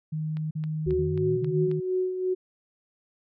sine tone bursts, 155.56 Hz, D#3, in tune, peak -27 dBFS, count 4, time 0.12-1.803 s, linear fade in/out 10 ms, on 390 ms, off 41 ms
click train, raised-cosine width 0.3 ms, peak -30 dBFS, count 6, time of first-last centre 0.37-1.714 s, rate 3.72 Hz
sine tone with tremolo, 369.8 Hz, F#4, 1 cent flat, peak -22 dBFS, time 0.86-2.35 s, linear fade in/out 20 ms, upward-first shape sine, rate 2.9 Hz, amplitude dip 55%
sine exponential sweep, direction up, 69.3 to 172.2 Hz, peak -31 dBFS, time 0.86-1.69 s, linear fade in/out 5 ms
effects none

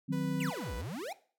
sine chord, C diminished, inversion first, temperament equal, 155.56 / 185 / 261.6 Hz, Eb3 / Gb3 / C4, 0 / 0 / 0 cents, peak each -34 dBFS, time 0.08-0.51 s, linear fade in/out 20 ms
sawtooth tone, 493.9 Hz, B4, in tune, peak -38 dBFS, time 0.12-0.82 s, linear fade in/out 10 ms
square exponential two-way sweep, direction down then up, 3100 to 51.3 to 856 Hz, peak -38 dBFS, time 0.4-1.13 s, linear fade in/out 5 ms, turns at 0.75 s
effects noise-tail reverb RT60 0.4 s tail -17 dB re dry

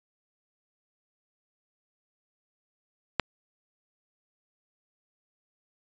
click, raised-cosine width 0.3 ms, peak -6 dBFS, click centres 3.197 s, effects resampled to 16000 Hz

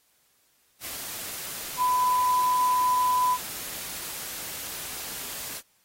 sine tone in noise, 1000 Hz, B5, 21 cents sharp, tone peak -20 dBFS, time 1.77-3.38 s, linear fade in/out 50 ms, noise white, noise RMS -36 dBFS, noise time 0.8-5.62 s, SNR +13 dB, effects white hiss -66 dBFS RMS until 5.84 s + AAC 48 kbps

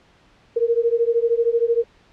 sine beating tone pair, 460 / 473 Hz, A#4 / A#4, -23 / +25 cents, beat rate 13 Hz, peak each -19 dBFS, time 0.56-1.84 s, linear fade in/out 10 ms, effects pink hiss -55 dBFS RMS until 2.12 s + low-pass 4000 Hz 12 dB/octave

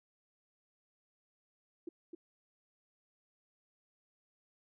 sine tone with echo, 339.8 Hz, F4, 47 cents flat, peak -39 dBFS, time 1.87-1.89 s, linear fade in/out 5 ms, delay 260 ms, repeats 1, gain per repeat -4 dB, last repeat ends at 2.15 s, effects none

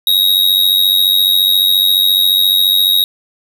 square tone with amplitude modulation, 3782 Hz, A#7, 24 cents sharp, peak -6 dBFS, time 0.07-3.04 s, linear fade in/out 2 ms, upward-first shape sine, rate 94.4 Hz, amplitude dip 75%, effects none

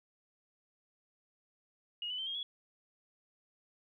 sine tone with pitch steps, 2876 / 2991 / 3111 / 3236 / 3365 Hz, F#7 / F#7 / G7 / G#7 / G#7, -50 / +18 / -14 / -46 / +22 cents, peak -36 dBFS, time 2.02-2.43 s, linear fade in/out 2 ms, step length 82 ms, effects 13-bit

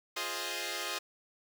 5% pulse chord, F minor seventh, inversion none, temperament equal, 349.2 / 415.3 / 523.3 / 622.3 Hz, F4 / Ab4 / C5 / Eb5, 0 / 0 / 0 / 0 cents, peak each -29 dBFS, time 0.16-0.99 s, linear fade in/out 10 ms, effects none

